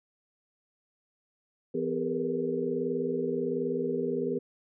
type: tone cluster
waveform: sine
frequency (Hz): 167.5 / 251.7 / 401 / 459.5 / 480.8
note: E3 / B3 / G4 / A#4 / B4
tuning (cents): +28 / +33 / +39 / -25 / -46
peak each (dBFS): -39 / -33 / -31 / -34 / -37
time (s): 1.74-4.39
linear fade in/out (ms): 10
effects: none